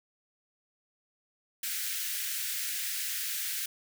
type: high-pass noise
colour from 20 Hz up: white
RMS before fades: -34 dBFS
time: 1.63-3.66 s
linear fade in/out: 5 ms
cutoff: 1500 Hz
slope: 48 dB/octave
effects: none